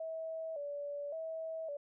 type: tone with vibrato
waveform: sine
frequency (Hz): 610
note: D#5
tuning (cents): -34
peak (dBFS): -38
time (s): 0-1.77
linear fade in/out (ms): 5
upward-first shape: square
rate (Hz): 0.89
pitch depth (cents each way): 100
effects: none